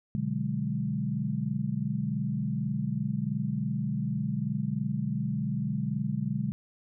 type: chord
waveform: sine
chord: G# half-diminished seventh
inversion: first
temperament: equal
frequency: 123.47 / 146.83 / 185 / 207.7 Hz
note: B2 / D3 / F#3 / G#3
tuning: 0 / 0 / 0 / 0 cents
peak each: -34 / -32 / -35 / -32 dBFS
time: 0.15-6.52 s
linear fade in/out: 0 ms
effects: none